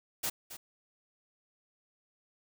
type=noise with echo; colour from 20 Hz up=white; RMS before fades=-33 dBFS; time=0.23-0.3 s; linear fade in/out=10 ms; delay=270 ms; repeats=1; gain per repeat=-12 dB; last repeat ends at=0.57 s; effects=none